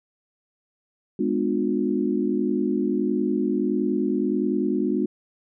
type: chord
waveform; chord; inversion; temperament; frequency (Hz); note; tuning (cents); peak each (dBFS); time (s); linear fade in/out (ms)
sine; G# diminished seventh; none; just; 207.7 / 249.2 / 299 / 358.8; G#3 / B3 / D4 / F4; 0 / +16 / +31 / +47; -26; 1.19-5.06; 5
effects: none